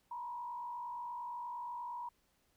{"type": "tone with frequency modulation", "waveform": "sine", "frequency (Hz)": 963, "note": "B5", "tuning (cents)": -44, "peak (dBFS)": -40, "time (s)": [0.11, 2.09], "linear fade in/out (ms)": 5, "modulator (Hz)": 48.5, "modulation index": 0.75, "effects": ["pink hiss -75 dBFS RMS until 2.56 s"]}